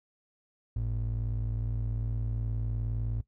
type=ring-modulated tone; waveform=triangle; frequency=81 Hz; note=E2; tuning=30 cents flat; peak=-24 dBFS; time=0.76-3.21 s; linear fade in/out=0 ms; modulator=29.8 Hz; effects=noise-tail reverb RT60 0.1 s tail -17 dB re dry